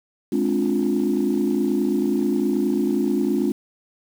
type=chord; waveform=sine; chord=D half-diminished seventh; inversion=second; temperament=just; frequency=211.4 / 264.3 / 293.7 / 352.4 Hz; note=Ab3 / C4 / D4 / F4; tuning=+31 / +18 / 0 / +16 cents; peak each=-23 dBFS; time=0.32-3.52 s; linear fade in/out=5 ms; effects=tanh soft clip ceiling -11 dBFS + 7-bit